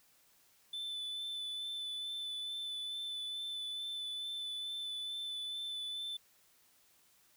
triangle tone with vibrato, 3510 Hz, A7, 5 cents flat, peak -37 dBFS, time 0.73-6.17 s, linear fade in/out 5 ms, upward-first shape sine, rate 2.3 Hz, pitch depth 15 cents each way, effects white hiss -68 dBFS RMS until 7.36 s

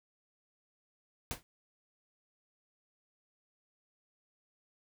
pink noise with exponential decay, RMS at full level -34 dBFS, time 1.31-1.43 s, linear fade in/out 0 ms, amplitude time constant 26 ms, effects none

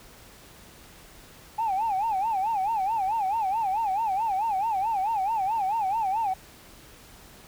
sine tone with vibrato, 830.6 Hz, G#5, in tune, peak -22 dBFS, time 1.58-6.34 s, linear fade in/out 10 ms, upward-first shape sine, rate 4.6 Hz, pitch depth 180 cents each way, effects tanh soft clip ceiling -20 dBFS + pink hiss -50 dBFS RMS until 7.47 s

